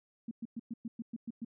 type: tone bursts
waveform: sine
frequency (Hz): 229.9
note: A#3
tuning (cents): -24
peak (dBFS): -36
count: 9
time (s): 0.28-1.448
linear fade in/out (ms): 5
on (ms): 32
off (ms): 110
effects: none